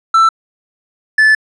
triangle tone pair in turn, 1331 / 1742.7 Hz, E6 / A6, +16 / -17 cents, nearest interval perfect fourth, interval 467 cents, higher second, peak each -4 dBFS, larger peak neither, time 0.14-0.29 / 1.18-1.35 s, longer second, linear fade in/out 5 ms, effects resampled to 22050 Hz

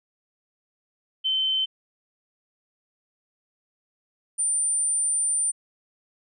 sine tone pair in turn, 3079 / 9152 Hz, G7 / D9, -32 / -46 cents, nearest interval octave + perfect fifth, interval 1886 cents, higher second, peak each -21 dBFS, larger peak neither, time 1.24-1.66 / 4.38-5.52 s, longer second, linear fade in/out 20 ms, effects none

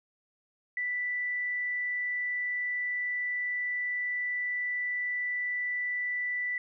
sine tone, 1975.5 Hz, B6, in tune, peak -29 dBFS, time 0.77-6.58 s, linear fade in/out 2 ms, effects none

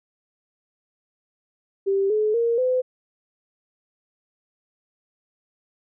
sine tone with pitch steps, 392 / 427.5 / 466.2 / 508.4 Hz, G4 / A4 / A#4 / C5, 0 / -50 / 0 / -50 cents, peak -18 dBFS, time 1.86-2.82 s, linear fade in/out 20 ms, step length 240 ms, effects none

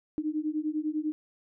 sine beating tone pair, 301.7 / 311.7 Hz, D4 / D#4, +47 / +3 cents, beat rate 10 Hz, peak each -31 dBFS, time 0.18-1.12 s, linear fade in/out 0 ms, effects none

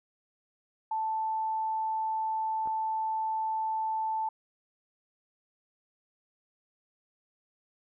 sine tone, 880 Hz, A5, in tune, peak -28 dBFS, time 0.91-4.29 s, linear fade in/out 5 ms
clicks, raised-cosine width 1 ms, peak -37 / -31 dBFS, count 2, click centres 2.658 / 2.674 s
effects none

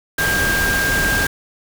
sine tone in noise, 1600 Hz, G6, 35 cents sharp, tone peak -17 dBFS, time 0.18-1.27 s, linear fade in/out 5 ms, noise pink, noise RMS -21 dBFS, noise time 0.18-1.27 s, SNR +1 dB, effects none

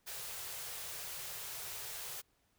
white band-stop noise, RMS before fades -44 dBFS, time 0.06-2.22 s, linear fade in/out 20 ms, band 170 to 360 Hz, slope 96 dB/octave, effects pink hiss -75 dBFS RMS until 2.58 s

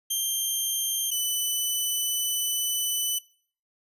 10% pulse tone pair in turn, 3166 / 2994 Hz, G7 / F#7, +17 / +20 cents, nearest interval minor second, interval 97 cents, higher first, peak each -16 dBFS, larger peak neither, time 0.1-1.11 / 1.11-3.19 s, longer second, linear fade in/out 10 ms, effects noise-tail reverb RT60 0.5 s tail -22 dB re dry + resampled to 32000 Hz

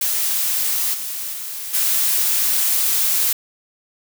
blue noise with level steps, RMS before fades -20 / -27 / -29 / -18 dBFS, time 0.01-3.33 s, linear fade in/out 5 ms, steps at 0.93 / 1.32 / 1.73 s, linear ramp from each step 20 ms, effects none

